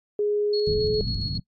sine tone with pitch glide, 415.3 to 426.2 Hz, G#4 to G#4, 0 to +45 cents, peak -20 dBFS, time 0.19-1.01 s, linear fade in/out 2 ms, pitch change +45 cents, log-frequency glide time 0.55-0.82 s
sine tone with tremolo, 4327 Hz, C#8, 43 cents flat, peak -28 dBFS, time 0.53-1.38 s, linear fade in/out 5 ms, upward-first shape square, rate 7.3 Hz, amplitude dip 40%
white low-pass noise, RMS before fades -29 dBFS, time 0.67-1.4 s, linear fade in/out 5 ms, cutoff 180 Hz, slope 24 dB/octave
effects noise-tail reverb RT60 0.1 s tail -22 dB re dry + MP3 48 kbps

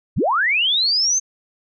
sine linear sweep, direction up, 40.13 to 6390 Hz, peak -15 dBFS, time 0.16-1.2 s, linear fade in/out 20 ms, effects none

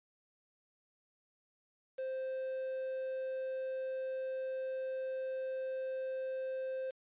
triangle tone with quantisation, 523.3 Hz, C5, in tune, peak -34 dBFS, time 1.98-6.91 s, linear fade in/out 10 ms, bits 9, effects resampled to 8000 Hz

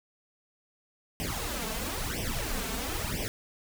pink noise with flanger, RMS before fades -33 dBFS, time 1.2-3.28 s, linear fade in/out 0 ms, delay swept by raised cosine 0.35 to 4.55 ms, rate 1 Hz, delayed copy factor +0.9, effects none

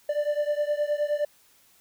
triangle beating tone pair, 587 / 596.6 Hz, D5 / D5, -1 / +27 cents, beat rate 9.6 Hz, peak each -24 / -26 dBFS, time 0.09-1.25 s, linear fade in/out 5 ms, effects white hiss -60 dBFS RMS until 1.8 s

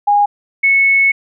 sine tone pair in turn, 820 / 2202 Hz, G#5 / C#7, -22 / -12 cents, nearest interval octave + perfect fourth, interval 1710 cents, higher second, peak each -8 dBFS, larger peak neither, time 0.07-0.26 / 0.63-1.12 s, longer second, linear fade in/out 10 ms, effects none

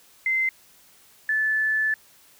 sine tone pair in turn, 2072 / 1742.3 Hz, C7 / A6, -17 / -17 cents, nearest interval minor third, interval 300 cents, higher first, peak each -20 dBFS, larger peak neither, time 0.26-0.49 / 1.29-1.94 s, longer second, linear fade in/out 2 ms, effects white hiss -55 dBFS RMS until 2.39 s

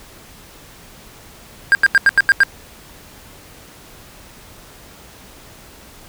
triangle tone bursts, 1604 Hz, G6, 39 cents sharp, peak -5 dBFS, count 7, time 1.72-2.434 s, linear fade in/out 0 ms, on 30 ms, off 84 ms, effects pink hiss -42 dBFS RMS until 6.08 s

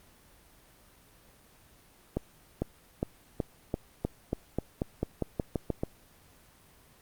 accelerating click train, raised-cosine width 2 ms, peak -15 dBFS, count 15, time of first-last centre 2.17-5.835 s, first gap 450 ms, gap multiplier 0.91, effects pink hiss -59 dBFS RMS until 7.01 s + Opus 24 kbps

